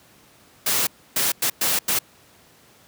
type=noise bursts at uneven times; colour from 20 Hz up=white; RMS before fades=-21 dBFS; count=5; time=0.66-0.87 / 1.16-1.32 / 1.42-1.5 / 1.61-1.79 / 1.88-1.99 s; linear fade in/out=5 ms; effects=pink hiss -53 dBFS RMS until 2.87 s + high-pass 100 Hz 12 dB/octave